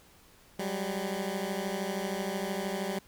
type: beating tone pair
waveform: 15% pulse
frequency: 188.2 / 201.2 Hz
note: F#3 / G3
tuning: +30 / +45 cents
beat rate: 13 Hz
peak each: -28 dBFS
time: 0.59-2.99 s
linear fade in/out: 5 ms
effects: pink hiss -59 dBFS RMS until 3.07 s